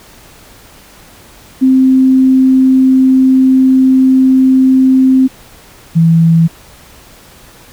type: tone pair in turn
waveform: sine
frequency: 261.6 / 164.8 Hz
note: C4 / E3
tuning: 0 / 0 cents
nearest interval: minor sixth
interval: 800 cents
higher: first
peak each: -4 dBFS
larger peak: neither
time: 1.61-5.28 / 5.95-6.48 s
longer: first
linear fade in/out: 20 ms
effects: pink hiss -39 dBFS RMS until 7.72 s